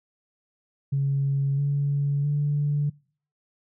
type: tone with pitch steps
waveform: sine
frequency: 138.59 / 142.16 / 145.82 Hz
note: C#3 / C#3 / D3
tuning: 0 / +44 / -12 cents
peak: -20 dBFS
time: 0.92-2.9 s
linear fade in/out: 10 ms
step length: 660 ms
effects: noise-tail reverb RT60 0.5 s tail -26 dB re dry + tanh soft clip ceiling -16 dBFS